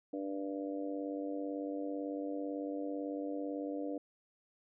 harmonic tone, 98 Hz, G2, in tune, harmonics 3 / 4 / 5 / 6 / 7, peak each -38 / -51 / -42 / -45 / -49 dBFS, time 0.13-3.98 s, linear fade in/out 5 ms, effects none

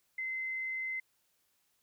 sine tone, 2061 Hz, C7, 27 cents flat, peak -34 dBFS, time 0.18-1 s, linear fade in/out 5 ms, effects white hiss -75 dBFS RMS until 1.82 s

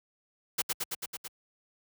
white noise with echo, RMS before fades -28 dBFS, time 0.58-0.62 s, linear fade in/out 10 ms, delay 110 ms, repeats 6, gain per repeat -2 dB, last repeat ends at 1.28 s, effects high-pass 60 Hz 12 dB/octave

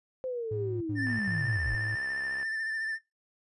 sine linear sweep, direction down, 523.3 to 38.89 Hz, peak -31 dBFS, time 0.24-1.75 s, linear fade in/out 0 ms
triangle tone bursts, 108.2 Hz, A2, 29 cents flat, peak -31 dBFS, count 4, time 0.51-1.953 s, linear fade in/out 5 ms, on 300 ms, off 81 ms
triangle tone with vibrato, 1780 Hz, A6, 20 cents sharp, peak -29 dBFS, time 0.95-2.99 s, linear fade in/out 50 ms, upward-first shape sine, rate 14 Hz, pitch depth 31 cents each way
click train, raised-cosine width 0.5 ms, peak -31 dBFS, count 93, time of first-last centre 1.07-2.429 s, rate 67.7 Hz
effects noise-tail reverb RT60 0.2 s tail -21 dB re dry + resampled to 24000 Hz

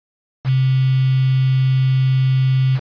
sine tone with quantisation, 131.2 Hz, C3, 5 cents sharp, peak -12 dBFS, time 0.44-2.8 s, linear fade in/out 50 ms, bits 5, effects resampled to 11025 Hz

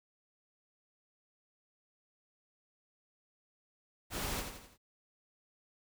pink noise with echo, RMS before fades -38 dBFS, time 4.1-4.44 s, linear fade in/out 50 ms, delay 85 ms, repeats 4, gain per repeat -6 dB, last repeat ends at 4.78 s, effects none

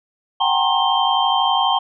sine tone cluster, 752 / 804 / 918 / 1067 / 3147 Hz, F#5 / G5 / A#5 / C6 / G7, +28 / +44 / -27 / +34 / +6 cents, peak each -21 dBFS, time 0.4-1.79 s, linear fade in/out 10 ms, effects none

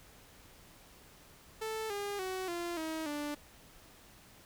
sawtooth tone with pitch steps, 440 / 405.8 / 374.3 / 345.2 / 318.4 / 293.7 Hz, A4 / G#4 / F#4 / F4 / D#4 / D4, 0 / -40 / +20 / -20 / +40 / 0 cents, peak -32 dBFS, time 1.61-3.35 s, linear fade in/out 10 ms, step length 290 ms, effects pink hiss -58 dBFS RMS until 4.45 s

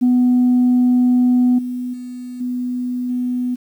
sine tone with level steps, 248.3 Hz, B3, 9 cents sharp, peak -9 / -21 / -27 / -19 / -17 dBFS, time 0.01-3.56 s, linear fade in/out 20 ms, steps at 1.58 / 1.93 / 2.4 / 3.09 s, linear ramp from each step 10 ms, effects tanh soft clip ceiling -8 dBFS + 8-bit

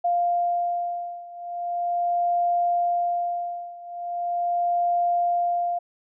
sine beating tone pair, 698.5 / 698.9 Hz, F5 / F5, 0 / +1 cents, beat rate 0.4 Hz, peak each -24 / -26 dBFS, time 0.04-5.79 s, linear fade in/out 10 ms, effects none

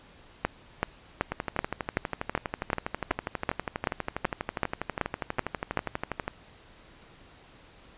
two click trains, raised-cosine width 0.5 ms, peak -14 / -9 dBFS, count 62 / 15, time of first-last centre 1.32-6.279 / 0.45-5.773 s, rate 12.3 / 2.63 Hz, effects pink hiss -54 dBFS RMS until 7.97 s + resampled to 8000 Hz

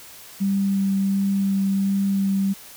sine tone with vibrato, 196 Hz, G3, in tune, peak -18 dBFS, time 0.4-2.54 s, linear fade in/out 20 ms, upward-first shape sine, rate 1.4 Hz, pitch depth 9 cents each way, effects white hiss -43 dBFS RMS until 2.76 s

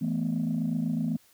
sine chord, E suspended fourth, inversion none, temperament equal with one note detuned, 164.81 / 218.9 / 246.9 Hz, E3 / A3 / B3, 0 / -9 / 0 cents, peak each -29 dBFS, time 0.01-1.17 s, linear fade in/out 10 ms, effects tanh soft clip ceiling -20 dBFS + white hiss -61 dBFS RMS until 1.33 s

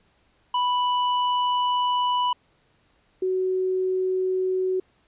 square / sine tone pair in turn, 987.8 / 373 Hz, B5 / F#4, 0 / +14 cents, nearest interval octave + perfect fourth, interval 1686 cents, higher first, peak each -21 dBFS, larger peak neither, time 0.54-2.33 / 3.22-4.8 s, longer first, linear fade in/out 5 ms, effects pink hiss -64 dBFS RMS until 5.07 s + resampled to 8000 Hz

